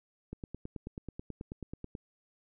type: click train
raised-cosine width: 3 ms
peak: -27 dBFS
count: 16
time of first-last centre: 0.33-1.952 s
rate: 9.25 Hz
effects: none